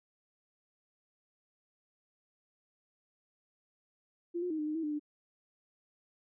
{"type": "tone with pitch steps", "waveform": "sine", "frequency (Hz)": [344.5, 358, 314, 302.4, 306, 324.9, 300.2, 297.2], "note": ["F4", "F4", "D#4", "D#4", "D#4", "E4", "D4", "D4"], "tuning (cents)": [-24, 43, 16, -49, -29, -25, 38, 21], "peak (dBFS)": -32, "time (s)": [4.34, 4.996], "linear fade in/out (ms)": 20, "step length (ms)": 82, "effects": []}